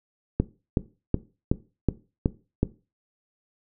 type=click train; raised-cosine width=3 ms; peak=-7 dBFS; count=7; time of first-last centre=0.4-2.63 s; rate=2.69 Hz; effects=noise-tail reverb RT60 0.3 s tail -17 dB re dry

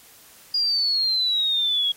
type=exponential sweep; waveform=sine; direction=down; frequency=4856 to 3301 Hz; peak=-19 dBFS; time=0.54-1.92 s; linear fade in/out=5 ms; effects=white hiss -50 dBFS RMS until 1.96 s + AAC 48 kbps

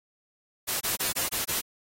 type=noise bursts; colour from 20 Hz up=white; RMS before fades=-28 dBFS; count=6; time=0.67-1.615 s; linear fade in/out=20 ms; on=140 ms; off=21 ms; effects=AAC 48 kbps

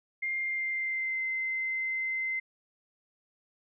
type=tone with pitch glide; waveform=sine; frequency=2112 to 2070 Hz; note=C7 to C7; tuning=+16 to -19 cents; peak=-29 dBFS; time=0.22-2.4 s; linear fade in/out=10 ms; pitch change=-35 cents; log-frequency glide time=0.39-1.23 s; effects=none

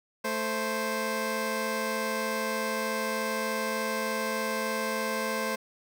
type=tone pair together; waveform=15% pulse; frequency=220 / 523.3 Hz; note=A3 / C5; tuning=0 / 0 cents; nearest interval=octave + minor third; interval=1500 cents; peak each=-26 / -24 dBFS; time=0.24-5.56 s; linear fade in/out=10 ms; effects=none

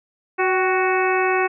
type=harmonic tone with a mistuned harmonic; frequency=370.8 Hz; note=F#4; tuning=4 cents sharp; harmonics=1 / 2 / 3 / 4 / 5 / 6 / 7; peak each=-20 / -23 / -25 / -26 / -27 / -28 / -28 dBFS; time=0.38-1.48 s; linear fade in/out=20 ms; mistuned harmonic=2; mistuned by=+46 cents; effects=none

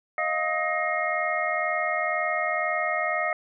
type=tone cluster; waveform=sine; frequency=622 / 704 / 1263 / 1871 / 2143 Hz; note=D#5 / F5 / D#6 / A#6 / C7; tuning=-1 / +14 / +26 / +6 / +41 cents; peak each=-30 dBFS; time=0.18-3.33 s; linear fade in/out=2 ms; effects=none

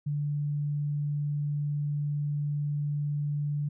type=tone; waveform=sine; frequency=146.3 Hz; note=D3; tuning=6 cents flat; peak=-27 dBFS; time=0.06-3.69 s; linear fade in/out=10 ms; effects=none

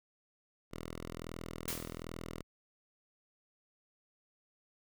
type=tone; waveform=5% pulse; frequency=41.27 Hz; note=E1; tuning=3 cents sharp; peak=-31 dBFS; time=0.71-2.43 s; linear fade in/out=20 ms
type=noise with exponential decay; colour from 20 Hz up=white; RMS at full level=-35 dBFS; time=1.68-2.03 s; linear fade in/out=1 ms; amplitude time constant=76 ms
effects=none

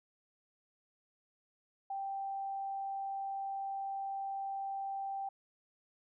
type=tone; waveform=sine; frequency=784 Hz; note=G5; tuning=in tune; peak=-36 dBFS; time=1.9-5.29 s; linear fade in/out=5 ms; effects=none

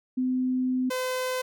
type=tone pair in turn; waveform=sine / sawtooth; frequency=255.3 / 510.6 Hz; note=C4 / C5; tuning=-42 / -42 cents; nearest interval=octave; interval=1200 cents; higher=second; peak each=-23 dBFS; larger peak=neither; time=0.17-0.9 / 0.9-1.42 s; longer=first; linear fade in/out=10 ms; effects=none

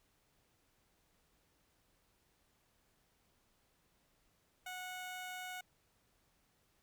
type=tone; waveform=15% pulse; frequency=734 Hz; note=F#5; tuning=14 cents flat; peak=-37 dBFS; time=4.66-5.61 s; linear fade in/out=5 ms; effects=pink hiss -75 dBFS RMS until 6.82 s

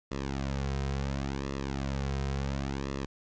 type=tone with flanger; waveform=sawtooth; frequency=68.3 Hz; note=C#2; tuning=25 cents flat; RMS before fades=-33 dBFS; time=0.11-3.06 s; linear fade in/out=5 ms; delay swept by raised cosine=1.3 to 3.5 ms; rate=0.71 Hz; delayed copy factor=-0.9; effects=resampled to 16000 Hz + 10-bit

